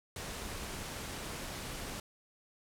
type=low-pass noise; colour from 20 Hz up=pink; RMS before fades=-42 dBFS; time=0.16-2 s; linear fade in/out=2 ms; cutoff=12000 Hz; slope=24 dB/octave; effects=none